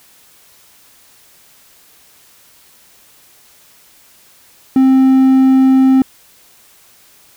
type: tone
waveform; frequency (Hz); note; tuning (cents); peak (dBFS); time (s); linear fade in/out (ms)
triangle; 263.6; C4; +13; -4; 4.76-6.02; 2
effects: white hiss -47 dBFS RMS until 7.36 s